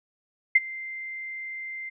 sine tone with ADSR envelope, 2087 Hz, C7, 5 cents flat, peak -11 dBFS, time 0.55-1.9 s, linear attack 8 ms, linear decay 30 ms, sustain -22 dB, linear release 16 ms, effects none

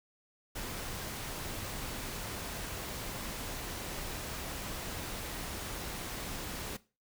pink noise, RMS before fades -40 dBFS, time 0.55-6.77 s, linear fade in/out 10 ms, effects noise-tail reverb RT60 0.3 s tail -18 dB re dry

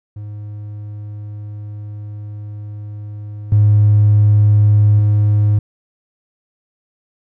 triangle tone with level steps, 104.4 Hz, G#2, 10 cents sharp, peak -24 / -4 / -7 dBFS, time 0.16-5.59 s, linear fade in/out 5 ms, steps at 3.52 / 4.99 s, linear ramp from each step 2 ms, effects tanh soft clip ceiling -4 dBFS

